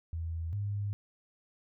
sine tone pair in turn, 82.41 / 101.9 Hz, E2 / G#2, 0 / -32 cents, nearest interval major third, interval 368 cents, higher second, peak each -33 / -31 dBFS, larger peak second, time 0.13-0.53 / 0.53-0.93 s, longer neither, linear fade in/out 0 ms, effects none

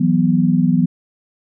sine chord, E suspended second, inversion none, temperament equal, 164.81 / 185 / 246.9 Hz, E3 / F#3 / B3, 0 / 0 / 0 cents, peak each -16 dBFS, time 0-0.86 s, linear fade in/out 10 ms, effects none

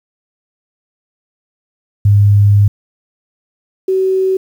sine tone pair in turn, 102 / 379 Hz, G#2 / F#4, -31 / +42 cents, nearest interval octave + major seventh, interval 2273 cents, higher second, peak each -5 / -10 dBFS, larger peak first, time 2.05-2.68 / 3.88-4.37 s, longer first, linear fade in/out 5 ms, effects 7-bit

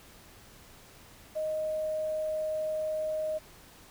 sine tone with quantisation, 622.3 Hz, D#5, in tune, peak -29 dBFS, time 1.35-3.39 s, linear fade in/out 20 ms, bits 9, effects pink hiss -54 dBFS RMS until 3.9 s

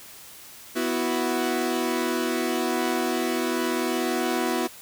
sawtooth chord, B suspended fourth, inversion none, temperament equal, 246.9 / 329.6 / 370 Hz, B3 / E4 / F#4, 0 / 0 / 0 cents, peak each -24 dBFS, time 0.75-4.68 s, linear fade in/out 20 ms, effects white hiss -45 dBFS RMS until 4.81 s

